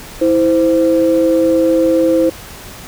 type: tone pair together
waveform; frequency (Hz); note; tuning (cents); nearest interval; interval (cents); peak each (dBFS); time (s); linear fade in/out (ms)
sine; 326.6 / 518.4; E4 / C5; -16 / -16; minor sixth; 800; -11; 0.21-2.3; 10
effects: tanh soft clip ceiling -2 dBFS + pink hiss -33 dBFS RMS until 2.87 s